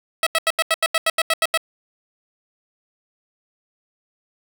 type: tone bursts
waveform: 10% pulse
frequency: 650 Hz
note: E5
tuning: 24 cents flat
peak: -7 dBFS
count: 12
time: 0.23-1.575 s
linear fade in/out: 2 ms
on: 36 ms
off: 83 ms
effects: none